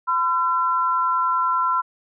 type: tone pair together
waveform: sine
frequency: 1015 / 1354.9 Hz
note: B5 / E6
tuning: +47 / +47 cents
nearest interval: perfect fourth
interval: 500 cents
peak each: -20 / -21 dBFS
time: 0.07-1.82 s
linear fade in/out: 20 ms
effects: none

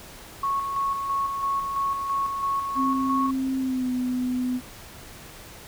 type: tone with tremolo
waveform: sine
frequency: 1103 Hz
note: C#6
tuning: 9 cents flat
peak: -22 dBFS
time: 0.43-3.31 s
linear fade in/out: 5 ms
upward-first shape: square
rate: 3 Hz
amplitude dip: 40%
type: tone with pitch glide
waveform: sine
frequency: 264 to 251.2 Hz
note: C4 to B3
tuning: +16 to +30 cents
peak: -23 dBFS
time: 2.75-4.61 s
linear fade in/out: 50 ms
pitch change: -86 cents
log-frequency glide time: 3.58-3.91 s
effects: pink hiss -44 dBFS RMS until 5.67 s

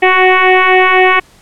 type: tone with frequency modulation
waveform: sine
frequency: 740 Hz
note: F#5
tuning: in tune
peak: -5 dBFS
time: 0.02-1.2 s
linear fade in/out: 10 ms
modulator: 371 Hz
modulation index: 4.8
effects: pink hiss -45 dBFS RMS until 1.41 s + low-pass 11000 Hz 12 dB/octave

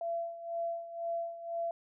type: tone with tremolo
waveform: sine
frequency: 676 Hz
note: E5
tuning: 43 cents sharp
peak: -31 dBFS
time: 0.01-1.71 s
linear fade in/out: 2 ms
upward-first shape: sine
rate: 2 Hz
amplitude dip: 75%
effects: none

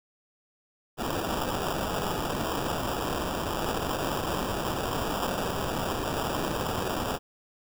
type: noise with sample-and-hold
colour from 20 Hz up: blue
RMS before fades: -30 dBFS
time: 0.97-7.19 s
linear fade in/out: 50 ms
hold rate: 2100 Hz
effects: none

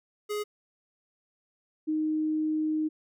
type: tone pair in turn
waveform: square / sine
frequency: 417.8 / 310.3 Hz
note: G#4 / D#4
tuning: +10 / -5 cents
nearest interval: perfect fourth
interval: 515 cents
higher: first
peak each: -30 / -25 dBFS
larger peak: second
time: 0.29-0.44 / 1.87-2.89 s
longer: second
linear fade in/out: 20 ms
effects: none

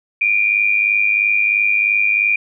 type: tone pair together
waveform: sine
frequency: 2349 / 2452 Hz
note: D7 / D#7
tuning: 0 / -26 cents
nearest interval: minor second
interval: 74 cents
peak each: -16 / -15 dBFS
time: 0.21-2.36 s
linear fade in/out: 5 ms
effects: none

